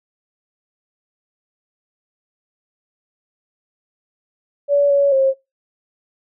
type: tone with pitch steps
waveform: sine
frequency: 571 / 563 / 536 Hz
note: D5 / C#5 / C5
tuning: -49 / +27 / +42 cents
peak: -11 dBFS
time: 4.68-5.34 s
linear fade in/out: 50 ms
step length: 220 ms
effects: noise-tail reverb RT60 0.2 s tail -22 dB re dry